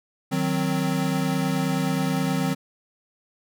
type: chord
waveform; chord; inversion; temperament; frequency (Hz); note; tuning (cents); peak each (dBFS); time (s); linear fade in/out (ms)
square; C diminished; first; equal; 155.56 / 185 / 261.6; Eb3 / Gb3 / C4; 0 / 0 / 0; -27; 0.31-2.55; 20
effects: none